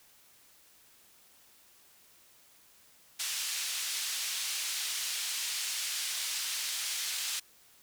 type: band-pass noise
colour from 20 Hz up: pink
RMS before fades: -35 dBFS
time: 3.19-7.4 s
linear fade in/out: 10 ms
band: 3100 to 10000 Hz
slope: 12 dB/octave
effects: white hiss -61 dBFS RMS until 7.82 s